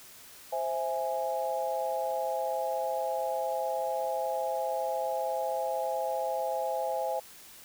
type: chord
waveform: sine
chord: C augmented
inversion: none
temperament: equal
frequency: 523.3 / 659.3 / 830.6 Hz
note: C5 / E5 / G#5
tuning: 0 / 0 / 0 cents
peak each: -33 dBFS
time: 0.52-7.2 s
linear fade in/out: 10 ms
effects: white hiss -51 dBFS RMS until 7.64 s